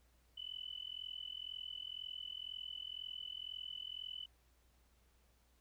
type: tone with amplitude modulation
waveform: sine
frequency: 2998 Hz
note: F#7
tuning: 22 cents sharp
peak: -40 dBFS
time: 0.37-4.26 s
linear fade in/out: 10 ms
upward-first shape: sine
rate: 42 Hz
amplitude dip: 95%
effects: added 60 Hz sine -70 dBFS peak until 5.6 s + pink hiss -75 dBFS RMS until 5.6 s